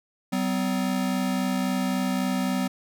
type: tone pair together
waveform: square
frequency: 190.3 / 254 Hz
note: F#3 / B3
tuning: +49 / +49 cents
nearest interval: perfect fourth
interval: 500 cents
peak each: -27 dBFS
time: 0.32-2.68 s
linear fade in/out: 10 ms
effects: none